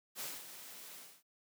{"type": "noise with ADSR envelope", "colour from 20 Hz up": "white", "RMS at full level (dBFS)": -41, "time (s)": [0.15, 1.23], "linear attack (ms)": 57, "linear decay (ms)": 220, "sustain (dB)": -10, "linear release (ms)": 260, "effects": ["high-pass 150 Hz 12 dB/octave"]}